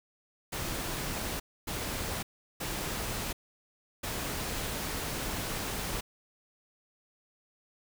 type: noise bursts at uneven times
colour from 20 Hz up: pink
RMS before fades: -35 dBFS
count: 4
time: 0.52-1.4 / 1.67-2.23 / 2.6-3.33 / 4.03-6.01 s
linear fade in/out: 10 ms
effects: none